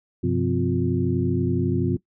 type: tone cluster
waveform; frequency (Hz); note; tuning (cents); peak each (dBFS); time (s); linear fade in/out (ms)
sine; 96.1 / 128.2 / 177.2 / 257.1 / 352.9; G2 / C3 / F3 / C4 / F4; -34 / -35 / +25 / -30 / +18; -26; 0.23-1.97; 10
effects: noise-tail reverb RT60 0.1 s tail -19 dB re dry

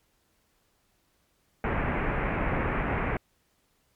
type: low-pass noise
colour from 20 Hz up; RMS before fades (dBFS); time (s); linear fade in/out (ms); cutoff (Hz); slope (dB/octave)
pink; -28; 1.64-3.17; 2; 2400; 48
effects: pink hiss -70 dBFS RMS until 3.95 s + MP3 96 kbps

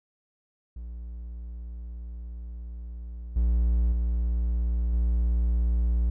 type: tone with level steps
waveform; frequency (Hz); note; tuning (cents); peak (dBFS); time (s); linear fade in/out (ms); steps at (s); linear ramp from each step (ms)
triangle; 58.5; A#1; +7; -33 / -18 / -21 / -19; 0.76-6.1; 5; 3.36 / 3.92 / 4.93; 5
effects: none

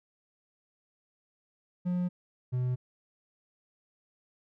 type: tone pair in turn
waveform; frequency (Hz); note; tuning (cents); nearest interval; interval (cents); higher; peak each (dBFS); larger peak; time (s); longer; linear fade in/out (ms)
triangle; 178.7 / 125.63; F3 / B2; +40 / +30; tritone; 610; first; -25; neither; 1.85-2.09 / 2.52-2.76; neither; 20
effects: none

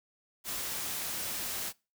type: noise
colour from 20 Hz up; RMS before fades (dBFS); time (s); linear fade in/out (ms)
white; -36; 0.44-1.73; 50
effects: noise-tail reverb RT60 0.3 s tail -24 dB re dry

